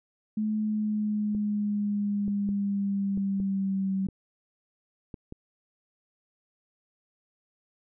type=tone with pitch glide; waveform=sine; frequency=214.5 to 192.2 Hz; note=A3 to G3; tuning=-44 to -34 cents; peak=-25 dBFS; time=0.37-4.07 s; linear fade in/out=5 ms; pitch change=-190 cents; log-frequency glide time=0.57-3.93 s
type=clicks; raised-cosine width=3 ms; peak=-26 dBFS; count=8; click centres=1.349 / 2.28 / 2.49 / 3.175 / 3.401 / 4.087 / 5.142 / 5.324 s
effects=none